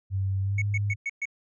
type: tone with pitch glide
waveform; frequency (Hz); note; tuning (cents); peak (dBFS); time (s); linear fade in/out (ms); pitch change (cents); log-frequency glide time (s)
sine; 96.5 to 102.06; G2 to G#2; -27 to -30; -24; 0.1-0.96; 50; +97; 0.41-0.61
type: tone bursts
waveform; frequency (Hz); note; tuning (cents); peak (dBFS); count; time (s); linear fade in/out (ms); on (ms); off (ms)
triangle; 2217; C#7; 0; -25; 5; 0.58-1.255; 5; 39; 120
effects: resampled to 16000 Hz